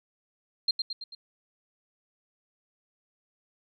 sine tone with echo, 4186 Hz, C8, in tune, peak -21 dBFS, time 0.68-0.71 s, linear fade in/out 5 ms, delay 110 ms, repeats 4, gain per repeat -5 dB, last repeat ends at 1.15 s, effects none

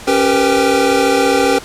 square tone cluster, 276.9 / 393.8 / 465.9 / 501 / 791 Hz, C#4 / G4 / A#4 / B4 / G5, -2 / +8 / -1 / +25 / +15 cents, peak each -18 dBFS, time 0.07-1.59 s, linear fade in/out 10 ms, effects pink hiss -33 dBFS RMS until 1.64 s + low-pass 10000 Hz 12 dB/octave

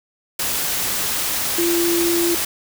sine tone in noise, 341.9 Hz, F4, 37 cents flat, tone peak -17 dBFS, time 1.58-2.35 s, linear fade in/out 5 ms, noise white, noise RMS -22 dBFS, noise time 0.39-2.45 s, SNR +2 dB, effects none

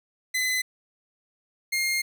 sawtooth tone pair in turn, 2022 / 2126 Hz, B6 / C7, +40 / +27 cents, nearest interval minor second, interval 87 cents, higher second, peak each -20 dBFS, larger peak neither, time 0.34-0.62 / 1.72-2.02 s, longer second, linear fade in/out 10 ms, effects none

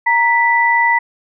sine tone pair together, 932.5 / 1976 Hz, A#5 / B6, 0 / 0 cents, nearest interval octave + minor second, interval 1300 cents, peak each -13 dBFS, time 0.06-0.99 s, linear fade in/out 10 ms, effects none

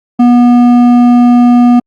sine tone with hard clipping, 242.8 Hz, B3, 29 cents flat, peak -4 dBFS, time 0.19-1.8 s, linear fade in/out 10 ms, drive 8 dB, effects Opus 48 kbps

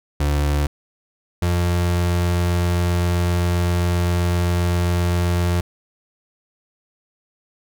35% pulse tone pair in turn, 72.7 / 87.62 Hz, D2 / F2, -17 / +6 cents, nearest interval minor third, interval 323 cents, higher second, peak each -15 dBFS, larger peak neither, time 0.2-0.67 / 1.42-5.61 s, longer second, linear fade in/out 5 ms, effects none

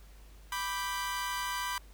sawtooth chord, G major, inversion first, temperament equal, 987.8 / 1174.7 / 1568 Hz, B5 / D6 / G6, 0 / 0 / 0 cents, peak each -31 / -36 / -36 dBFS, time 0.52-1.78 s, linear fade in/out 2 ms, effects added 50 Hz sine -51 dBFS peak until 1.93 s + pink hiss -61 dBFS RMS until 1.93 s

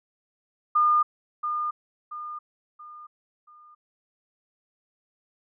sine tone with echo, 1213 Hz, D#6, 44 cents flat, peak -17 dBFS, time 0.75-1.03 s, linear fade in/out 10 ms, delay 680 ms, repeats 4, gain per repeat -8 dB, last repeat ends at 3.75 s, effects none

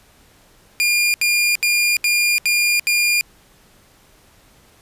sawtooth tone bursts, 2413 Hz, D7, 46 cents sharp, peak -11 dBFS, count 6, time 0.8-3.21 s, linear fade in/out 0 ms, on 340 ms, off 74 ms, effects pink hiss -52 dBFS RMS until 4.81 s + resampled to 32000 Hz

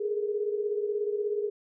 sine tone cluster, 413.1 / 429.7 / 464.3 Hz, G#4 / A4 / A#4, -9 / -41 / -7 cents, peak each -28 / -35 / -36 dBFS, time 0-1.5 s, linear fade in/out 10 ms, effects none

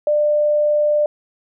sine tone, 596 Hz, D5, 25 cents sharp, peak -13 dBFS, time 0.07-1.06 s, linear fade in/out 2 ms, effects none

